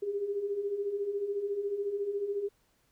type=beating tone pair; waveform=sine; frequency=392 / 406 Hz; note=G4 / G#4; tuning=0 / -39 cents; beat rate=14 Hz; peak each=-38 / -31 dBFS; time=0.02-2.49 s; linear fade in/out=10 ms; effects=pink hiss -71 dBFS RMS until 2.91 s